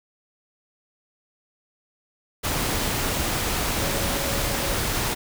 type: tone in noise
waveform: sine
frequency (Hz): 555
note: C#5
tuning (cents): +2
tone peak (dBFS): -33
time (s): 3.8-4.75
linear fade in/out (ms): 20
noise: pink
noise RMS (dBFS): -25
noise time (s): 2.43-5.15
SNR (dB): -11
effects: none